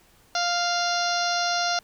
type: harmonic tone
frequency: 698.5 Hz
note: F5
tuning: in tune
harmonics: 1 / 2 / 3 / 4 / 5 / 6 / 7 / 8 / 9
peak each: -26 / -28 / -38 / -36 / -35 / -31 / -34 / -31 / -39 dBFS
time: 0.35-1.79 s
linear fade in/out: 2 ms
effects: pink hiss -58 dBFS RMS until 1.83 s